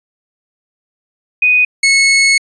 sine / sawtooth tone pair in turn, 2489 / 2192 Hz, D#7 / C#7, 0 / -20 cents, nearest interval major second, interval 220 cents, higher first, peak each -7 / -4 dBFS, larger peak second, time 1.42-1.65 / 1.83-2.38 s, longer second, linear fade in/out 5 ms, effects resampled to 22050 Hz

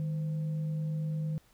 sine tone with frequency modulation, 155.5 Hz, D#3, 1 cent flat, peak -30 dBFS, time 0-1.38 s, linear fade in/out 0 ms, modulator 360 Hz, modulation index 0.2, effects pink hiss -65 dBFS RMS until 1.53 s

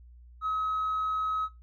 triangle tone with tanh clipping, 1277 Hz, D#6, 45 cents sharp, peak -27 dBFS, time 0.41-1.49 s, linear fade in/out 50 ms, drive 5 dB, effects noise-tail reverb RT60 0.2 s tail -19 dB re dry + added 60 Hz sine -49 dBFS peak until 1.62 s

